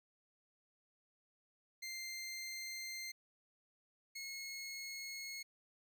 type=tone pair in turn; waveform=20% pulse; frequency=2093 / 2172 Hz; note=C7 / C#7; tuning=0 / -36 cents; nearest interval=minor second; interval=64 cents; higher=second; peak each=-38 / -39 dBFS; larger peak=first; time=1.82-3.12 / 4.15-5.43 s; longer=first; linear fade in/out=10 ms; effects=none